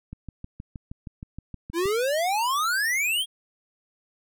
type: click train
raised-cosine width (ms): 5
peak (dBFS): -24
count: 12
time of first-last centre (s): 0.13-1.857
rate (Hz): 6.37
type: exponential sweep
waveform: square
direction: up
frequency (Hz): 320 to 3322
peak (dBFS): -23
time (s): 1.73-3.26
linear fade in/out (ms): 50
effects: none